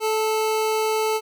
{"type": "tone pair together", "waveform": "square", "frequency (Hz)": [435.4, 880], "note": ["A4", "A5"], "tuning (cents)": [-18, 0], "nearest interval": "octave", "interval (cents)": 1218, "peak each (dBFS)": [-22, -26], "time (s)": [0, 1.21], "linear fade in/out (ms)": 50, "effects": []}